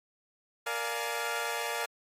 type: chord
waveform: 15% pulse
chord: Bb dominant seventh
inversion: none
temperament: equal with one note detuned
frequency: 466.2 / 587.3 / 698.5 / 843.2 Hz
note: Bb4 / D5 / F5 / Ab5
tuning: 0 / 0 / 0 / +26 cents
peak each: -30 / -32 / -31 / -31 dBFS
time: 0.66-1.86 s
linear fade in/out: 10 ms
effects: AAC 48 kbps